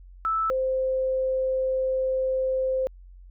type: tone pair in turn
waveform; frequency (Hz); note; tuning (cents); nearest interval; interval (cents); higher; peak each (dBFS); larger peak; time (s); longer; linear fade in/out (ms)
sine; 1315 / 521.9; E6 / C5; -5 / -4; octave + major third; 1599; first; -22 / -22; neither; 0.25-0.5 / 0.5-2.87; second; 0
effects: added 45 Hz sine -44 dBFS peak until 3.3 s